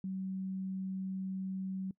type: tone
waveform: sine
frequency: 189.8 Hz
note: F#3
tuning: 44 cents sharp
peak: -35 dBFS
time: 0.04-1.91 s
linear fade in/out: 2 ms
effects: noise-tail reverb RT60 0.1 s tail -23 dB re dry